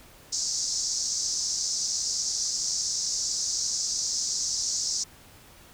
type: band-pass noise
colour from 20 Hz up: pink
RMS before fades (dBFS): -29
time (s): 0.32-5.04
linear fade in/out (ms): 10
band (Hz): 5000 to 6900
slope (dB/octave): 48
effects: pink hiss -52 dBFS RMS until 5.73 s